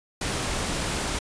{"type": "noise", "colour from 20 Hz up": "pink", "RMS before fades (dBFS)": -28, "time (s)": [0.21, 1.19], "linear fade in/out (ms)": 5, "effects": ["resampled to 22050 Hz"]}